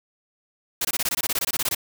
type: noise bursts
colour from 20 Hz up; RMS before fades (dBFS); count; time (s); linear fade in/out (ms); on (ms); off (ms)
white; -24; 16; 0.81-1.749; 5; 39; 21
effects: none